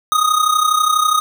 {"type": "tone with amplitude modulation", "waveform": "square", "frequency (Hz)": 1244.5, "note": "D#6", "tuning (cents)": 0, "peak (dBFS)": -10, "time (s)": [0.12, 1.2], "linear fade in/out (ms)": 0, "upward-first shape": "sine", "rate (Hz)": 32.2, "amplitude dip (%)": 70, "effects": []}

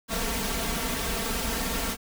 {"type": "noise with comb filter", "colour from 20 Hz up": "pink", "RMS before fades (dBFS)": -29, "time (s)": [0.08, 1.97], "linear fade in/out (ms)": 50, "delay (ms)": 4.4, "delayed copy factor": 0.95, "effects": []}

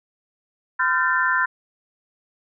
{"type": "tone cluster", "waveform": "sine", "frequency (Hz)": [1019, 1390, 1551, 1784], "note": ["C6", "F6", "G6", "A6"], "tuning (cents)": [-46, -9, -19, 23], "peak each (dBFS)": -23, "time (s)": [0.79, 1.46], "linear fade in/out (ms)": 10, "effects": []}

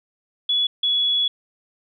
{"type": "tone pair in turn", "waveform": "sine", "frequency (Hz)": [3400, 3385], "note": ["G#7", "G#7"], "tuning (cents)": [40, 32], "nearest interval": "unison", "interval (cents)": 8, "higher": "first", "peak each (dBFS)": -17, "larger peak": "neither", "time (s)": [[0.49, 0.67], [0.83, 1.28]], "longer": "second", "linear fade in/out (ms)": 5, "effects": []}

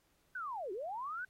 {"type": "linear two-way sweep", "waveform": "sine", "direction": "down then up", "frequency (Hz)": [1548, 349.2, 1548], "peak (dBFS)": -38, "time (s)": [0.35, 1.25], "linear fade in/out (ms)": 5, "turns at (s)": 0.72, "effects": ["pink hiss -74 dBFS RMS until 1.29 s", "AAC 48 kbps"]}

